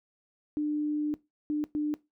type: tone bursts at uneven times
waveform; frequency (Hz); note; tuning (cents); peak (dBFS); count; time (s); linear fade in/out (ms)
sine; 299; D4; +31; -26; 3; 0.57-1.14 / 1.5-1.64 / 1.75-1.94; 0
effects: noise-tail reverb RT60 0.2 s tail -19 dB re dry